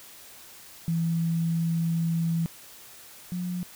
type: tone pair in turn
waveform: sine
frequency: 165.9 / 178.79 Hz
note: E3 / F3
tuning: +11 / +41 cents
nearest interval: minor second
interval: 130 cents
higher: second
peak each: -23 / -28 dBFS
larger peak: first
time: 0.88-2.46 / 3.32-3.63 s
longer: first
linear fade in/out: 0 ms
effects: white hiss -48 dBFS RMS until 3.75 s